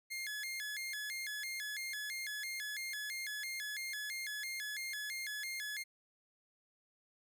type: tone with vibrato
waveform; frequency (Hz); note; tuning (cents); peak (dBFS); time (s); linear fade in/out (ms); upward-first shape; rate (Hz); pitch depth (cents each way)
sawtooth; 1900; A#6; +33; -36; 0.1-5.84; 20; square; 3; 190
effects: none